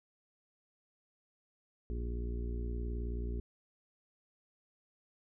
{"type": "harmonic tone", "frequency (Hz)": 59, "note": "A#1", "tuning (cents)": 22, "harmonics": [1, 2, 3, 4, 5, 6, 7], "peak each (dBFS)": [-35, -47, -53, -47, -54, -49, -49], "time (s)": [1.9, 3.4], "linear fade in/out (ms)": 0, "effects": []}